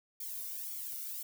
violet noise with flanger, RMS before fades -41 dBFS, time 0.2-1.23 s, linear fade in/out 5 ms, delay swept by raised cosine 0.89 to 1.42 ms, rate 1.9 Hz, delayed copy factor +0.85, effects none

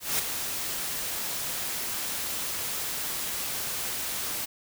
white noise with ADSR envelope, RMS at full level -25 dBFS, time 0-4.46 s, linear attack 190 ms, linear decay 8 ms, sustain -7 dB, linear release 18 ms, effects none

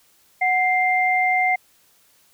sine tone pair together, 740 / 2096 Hz, F#5 / C7, 0 / +2 cents, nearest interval octave + tritone, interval 1802 cents, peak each -19 dBFS, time 0.41-1.56 s, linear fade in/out 10 ms, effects white hiss -58 dBFS RMS until 2.33 s

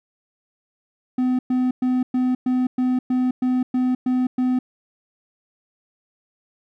triangle tone bursts, 253.3 Hz, B3, 44 cents sharp, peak -15 dBFS, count 11, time 1.18-4.59 s, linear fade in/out 5 ms, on 210 ms, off 110 ms, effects none

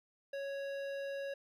sine tone with hard clipping, 554.4 Hz, C#5, in tune, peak -40 dBFS, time 0.33-1.34 s, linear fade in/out 5 ms, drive 13 dB, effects none

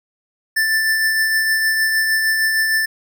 square tone with tremolo, 1767 Hz, A6, 7 cents sharp, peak -14 dBFS, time 0.56-2.86 s, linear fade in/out 10 ms, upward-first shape triangle, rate 6.5 Hz, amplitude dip 35%, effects none

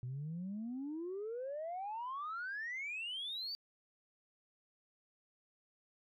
sine exponential sweep, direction up, 120.7 to 4689 Hz, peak -38 dBFS, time 0.03-3.55 s, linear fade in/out 0 ms, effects tanh soft clip ceiling -36 dBFS

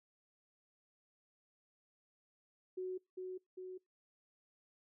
sine tone with echo, 370 Hz, F#4, in tune, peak -38 dBFS, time 2.77-2.98 s, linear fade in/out 10 ms, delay 400 ms, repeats 2, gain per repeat -3 dB, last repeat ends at 3.78 s, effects noise-tail reverb RT60 0.2 s tail -25 dB re dry

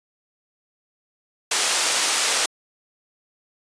white band-pass noise, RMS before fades -21 dBFS, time 1.51-2.46 s, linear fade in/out 5 ms, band 460 to 9100 Hz, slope 12 dB/octave, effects resampled to 22050 Hz

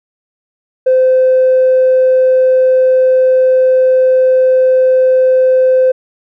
triangle tone with tanh clipping, 516 Hz, C5, 24 cents flat, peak -6 dBFS, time 0.86-5.92 s, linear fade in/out 10 ms, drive 5 dB, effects none

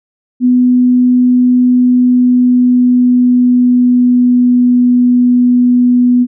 sine tone with pitch glide, 249 to 246.3 Hz, B3 to B3, +14 to -5 cents, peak -5 dBFS, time 0.4-6.27 s, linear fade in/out 50 ms, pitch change -19 cents, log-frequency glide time 1.76-4.8 s, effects none

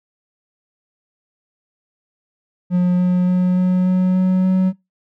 triangle tone with pitch steps, 179.1 / 180.35 / 181.6 / 182.86 / 184.14 / 185.42 / 186.71 Hz, F3 / F#3 / F#3 / F#3 / F#3 / F#3 / F#3, +44 / -44 / -32 / -20 / -8 / +4 / +16 cents, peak -10 dBFS, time 2.7-4.73 s, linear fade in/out 50 ms, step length 290 ms, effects noise-tail reverb RT60 0.2 s tail -22 dB re dry

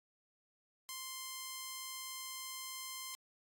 5% pulse tone, 1046.5 Hz, C6, in tune, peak -31 dBFS, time 0.89-3.15 s, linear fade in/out 0 ms, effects AAC 64 kbps

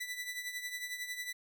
sawtooth tone with tremolo, 1979 Hz, B6, 3 cents sharp, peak -32 dBFS, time 0-1.33 s, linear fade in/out 10 ms, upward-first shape triangle, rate 11 Hz, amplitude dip 70%, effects none

